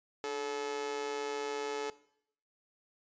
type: tone with amplitude modulation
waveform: sawtooth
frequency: 431.4 Hz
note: A4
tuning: 34 cents flat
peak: -28 dBFS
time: 0.24-1.9 s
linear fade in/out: 0 ms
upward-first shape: sine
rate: 135 Hz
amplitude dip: 70%
effects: noise-tail reverb RT60 0.7 s tail -19 dB re dry + resampled to 16000 Hz